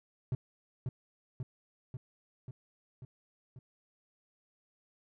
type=tone with echo; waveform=triangle; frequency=126.3 Hz; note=B2; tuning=39 cents sharp; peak=-27 dBFS; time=0.32-0.35 s; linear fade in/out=2 ms; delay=540 ms; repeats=6; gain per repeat=-3 dB; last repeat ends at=3.59 s; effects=none